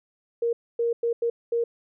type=tone bursts at uneven times; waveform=sine; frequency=468.1 Hz; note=A#4; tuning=7 cents sharp; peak=-21 dBFS; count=5; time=0.42-0.53 / 0.79-0.93 / 1.03-1.13 / 1.22-1.3 / 1.52-1.64 s; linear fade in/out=5 ms; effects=none